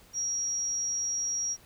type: tone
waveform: sine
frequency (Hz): 5670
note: F8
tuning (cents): +25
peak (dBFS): -28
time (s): 0.13-1.57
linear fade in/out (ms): 50
effects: pink hiss -57 dBFS RMS until 1.65 s